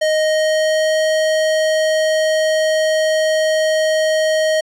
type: tone with pitch glide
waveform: square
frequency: 622.3 to 627.4 Hz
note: D#5 to D#5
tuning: 0 to +14 cents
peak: -14 dBFS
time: 0.01-4.61 s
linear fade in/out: 10 ms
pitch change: +14 cents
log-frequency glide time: 0.18-1.01 s
effects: low-pass 8000 Hz 12 dB/octave